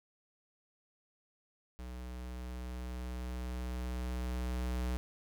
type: tone with level ramp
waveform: square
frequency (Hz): 61.9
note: B1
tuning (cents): +5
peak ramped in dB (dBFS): -43 to -33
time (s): 1.79-4.97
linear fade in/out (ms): 0
effects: none